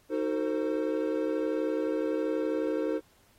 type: chord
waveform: triangle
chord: D# diminished seventh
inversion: none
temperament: equal with one note detuned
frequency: 311.1 / 370 / 451.3 / 523.3 Hz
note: D#4 / F#4 / A4 / C5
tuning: 0 / 0 / +44 / 0 cents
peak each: -29 / -34 / -30 / -31 dBFS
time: 0.09-3.01 s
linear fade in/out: 50 ms
effects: pink hiss -64 dBFS RMS until 3.38 s + AAC 48 kbps